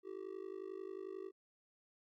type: tone with amplitude modulation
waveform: triangle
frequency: 383.9 Hz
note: G4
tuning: 36 cents flat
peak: -38 dBFS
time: 0.03-1.32 s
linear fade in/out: 50 ms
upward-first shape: sine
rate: 51.2 Hz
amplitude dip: 95%
effects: none